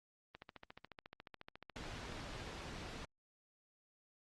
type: click train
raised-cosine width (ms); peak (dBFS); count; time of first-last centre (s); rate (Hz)
0.3; -34; 31; 0.35-2.478; 14.1
type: noise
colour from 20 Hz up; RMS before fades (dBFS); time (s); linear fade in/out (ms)
pink; -47; 1.76-3.05; 0
effects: low-pass 5000 Hz 12 dB/octave + Opus 32 kbps